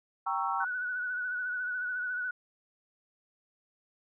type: chord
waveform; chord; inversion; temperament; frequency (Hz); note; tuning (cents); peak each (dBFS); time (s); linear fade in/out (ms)
sine; G diminished seventh; none; equal with one note detuned; 784 / 932.3 / 1108.7 / 1329.2; G5 / Bb5 / Db6 / Fb6; 0 / 0 / 0 / +14; -34; 0.26-0.65; 10
type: tone with vibrato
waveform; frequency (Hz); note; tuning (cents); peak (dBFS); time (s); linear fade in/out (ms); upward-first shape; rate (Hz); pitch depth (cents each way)
sine; 1480; F#6; 0; -31; 0.6-2.31; 5; sine; 14; 39
effects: none